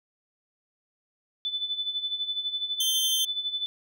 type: tone with tremolo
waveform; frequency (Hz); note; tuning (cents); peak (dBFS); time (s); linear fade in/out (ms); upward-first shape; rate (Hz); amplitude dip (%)
sine; 3502; A7; -9; -25; 1.45-3.66; 0; sine; 12; 70
type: tone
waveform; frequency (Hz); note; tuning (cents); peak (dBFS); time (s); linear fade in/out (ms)
sawtooth; 3136; G7; 0; -21; 2.8-3.25; 5
effects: none